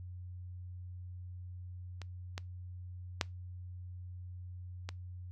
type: clicks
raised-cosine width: 0.2 ms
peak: -28 / -22 / -12 / -23 dBFS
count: 4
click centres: 2.017 / 2.379 / 3.212 / 4.89 s
effects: noise-tail reverb RT60 0.2 s tail -24 dB re dry + added 90 Hz sine -43 dBFS peak until 5.31 s